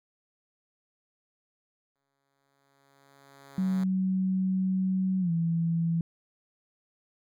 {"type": "tone with exponential growth", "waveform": "5% pulse", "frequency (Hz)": 138.59, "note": "C#3", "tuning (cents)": 0, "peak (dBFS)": -31, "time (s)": [1.95, 3.84], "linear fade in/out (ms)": 5, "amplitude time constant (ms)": 410}
{"type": "tone with pitch glide", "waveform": "sine", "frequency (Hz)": [188, 166.52], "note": ["F#3", "E3"], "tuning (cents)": [28, 18], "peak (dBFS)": -24, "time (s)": [3.58, 6.01], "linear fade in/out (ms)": 2, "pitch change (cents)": -210, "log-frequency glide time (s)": [5.2, 5.31]}
{"effects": []}